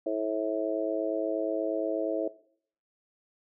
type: harmonic tone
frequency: 108.4 Hz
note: A2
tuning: 25 cents flat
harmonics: 3 / 4 / 5 / 6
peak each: -32 / -35 / -31 / -33 dBFS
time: 0.06-2.28 s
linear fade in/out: 5 ms
effects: noise-tail reverb RT60 0.6 s tail -19 dB re dry